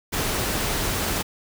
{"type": "noise", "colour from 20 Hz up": "pink", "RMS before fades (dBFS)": -25, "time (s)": [0.12, 1.23], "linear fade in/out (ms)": 20, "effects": []}